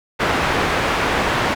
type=low-pass noise; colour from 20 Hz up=white; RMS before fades=-19 dBFS; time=0.19-1.55 s; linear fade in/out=20 ms; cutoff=1700 Hz; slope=12 dB/octave; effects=none